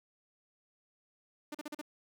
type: tone bursts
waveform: sawtooth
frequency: 299.2 Hz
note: D4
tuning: 32 cents sharp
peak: -35 dBFS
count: 5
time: 1.52-1.815 s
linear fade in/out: 5 ms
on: 27 ms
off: 40 ms
effects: 11-bit